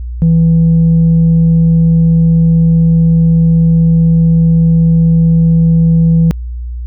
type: tone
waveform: sine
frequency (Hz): 164.81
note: E3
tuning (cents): 0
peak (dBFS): -3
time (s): 0.22-6.31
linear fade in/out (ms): 0
effects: tanh soft clip ceiling -3 dBFS + added 60 Hz sine -18 dBFS peak until 6.86 s